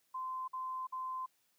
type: tone bursts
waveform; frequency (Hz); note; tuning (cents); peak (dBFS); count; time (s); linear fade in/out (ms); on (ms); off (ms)
sine; 1034; C6; -21; -37; 3; 0.14-1.262; 10; 340; 51
effects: white hiss -75 dBFS RMS until 1.58 s + high-pass 100 Hz 12 dB/octave